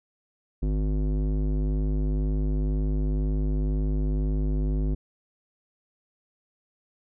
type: tone with low-pass filter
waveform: square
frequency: 51 Hz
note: G#1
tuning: 31 cents flat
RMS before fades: -25 dBFS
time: 0.62-4.95 s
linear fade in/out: 10 ms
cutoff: 310 Hz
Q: 1.4
effects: none